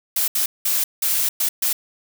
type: noise bursts at uneven times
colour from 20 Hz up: blue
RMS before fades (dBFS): -20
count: 6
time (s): 0.16-0.28 / 0.35-0.46 / 0.65-0.84 / 1.02-1.29 / 1.4-1.49 / 1.62-1.73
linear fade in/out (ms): 5
effects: none